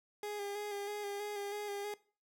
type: tone with vibrato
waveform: 30% pulse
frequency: 409.6 Hz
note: G#4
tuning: 24 cents flat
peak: -36 dBFS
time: 0.23-1.94 s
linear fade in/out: 2 ms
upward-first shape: square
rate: 3.1 Hz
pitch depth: 25 cents each way
effects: noise-tail reverb RT60 0.4 s tail -20 dB re dry